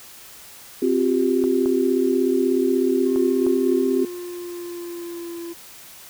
sine chord, C suspended fourth, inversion none, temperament equal with one note detuned, 261.6 / 355.5 / 392 Hz, C4 / F4 / G4, 0 / +31 / 0 cents, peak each -21 dBFS, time 0.82-4.05 s, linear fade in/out 5 ms
clicks, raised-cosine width 1 ms, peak -20 dBFS, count 4, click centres 1.44 / 1.659 / 3.16 / 3.466 s
triangle tone with pitch glide, 359.6 to 339.8 Hz, F#4 to F4, -49 to -47 cents, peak -28 dBFS, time 3.05-5.54 s, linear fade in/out 20 ms, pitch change -98 cents, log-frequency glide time 3.74-5.4 s
effects white hiss -43 dBFS RMS until 6.09 s

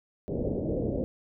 white low-pass noise, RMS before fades -30 dBFS, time 0.28-1.04 s, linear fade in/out 0 ms, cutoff 560 Hz, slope 48 dB/octave, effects none

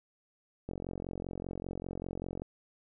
click train, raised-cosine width 2 ms, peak -25 dBFS, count 79, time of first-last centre 0.69-2.419 s, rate 45.1 Hz, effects none

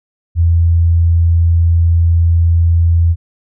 sine tone, 84.1 Hz, E2, 35 cents sharp, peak -7 dBFS, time 0.35-3.16 s, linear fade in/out 50 ms, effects none

